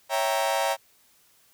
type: chord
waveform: 40% pulse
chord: C# diminished seventh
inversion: none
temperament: equal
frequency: 554.4 / 659.3 / 784 / 932.3 Hz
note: C#5 / E5 / G5 / Bb5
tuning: 0 / 0 / 0 / 0 cents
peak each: -28 dBFS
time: 0.09-0.77 s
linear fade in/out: 50 ms
effects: white hiss -61 dBFS RMS until 1.53 s